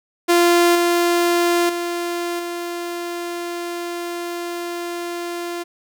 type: tone with level steps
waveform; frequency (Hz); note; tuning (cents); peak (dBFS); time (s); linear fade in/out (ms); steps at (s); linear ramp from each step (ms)
sawtooth; 346.2; F4; -15; -8 / -11 / -18 / -21; 0.28-5.64; 20; 0.75 / 1.69 / 2.39; 5
effects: none